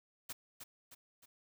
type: noise with echo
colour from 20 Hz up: white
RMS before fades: -43 dBFS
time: 0.29-0.33 s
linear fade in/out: 10 ms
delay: 310 ms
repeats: 3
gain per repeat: -6 dB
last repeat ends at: 1.26 s
effects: none